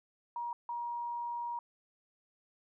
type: tone bursts at uneven times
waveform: sine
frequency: 950 Hz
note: A#5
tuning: 33 cents sharp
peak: -35 dBFS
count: 2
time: 0.36-0.53 / 0.69-1.59 s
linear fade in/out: 2 ms
effects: none